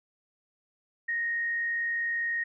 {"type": "tone with frequency modulation", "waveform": "sine", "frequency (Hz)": 1864.7, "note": "A#6", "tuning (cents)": 0, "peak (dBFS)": -27, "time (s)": [1.08, 2.44], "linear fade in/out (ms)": 10, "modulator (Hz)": 59.2, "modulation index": 0.3, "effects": []}